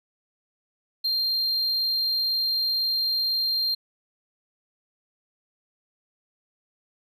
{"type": "tone", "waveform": "triangle", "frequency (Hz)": 4186, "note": "C8", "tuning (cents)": 0, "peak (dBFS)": -21, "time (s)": [1.04, 3.75], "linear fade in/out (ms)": 10, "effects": []}